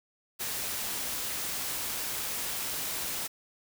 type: noise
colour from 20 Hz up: white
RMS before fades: -34 dBFS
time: 0.39-3.28 s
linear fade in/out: 20 ms
effects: none